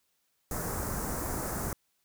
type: band-stop noise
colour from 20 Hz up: pink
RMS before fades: -34 dBFS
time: 0.51-1.73 s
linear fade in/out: 2 ms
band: 1600 to 6400 Hz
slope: 24 dB/octave
effects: white hiss -75 dBFS RMS until 2.04 s